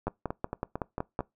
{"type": "two click trains", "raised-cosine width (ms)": 1, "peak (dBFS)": [-18, -16], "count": [6, 7], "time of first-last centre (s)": [[0.08, 1.206], [0.07, 1.191]], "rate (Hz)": [4.44, 5.35], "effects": ["noise-tail reverb RT60 0.2 s tail -23 dB re dry"]}